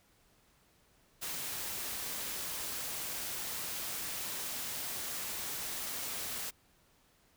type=noise; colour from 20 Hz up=white; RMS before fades=-39 dBFS; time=1.21-6.51 s; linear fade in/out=20 ms; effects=pink hiss -68 dBFS RMS until 7.36 s